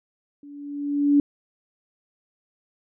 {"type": "tone with level ramp", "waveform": "sine", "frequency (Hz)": 287.3, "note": "D4", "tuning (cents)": -38, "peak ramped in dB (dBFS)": [-41, -12], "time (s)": [0.43, 1.2], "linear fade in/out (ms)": 2, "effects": []}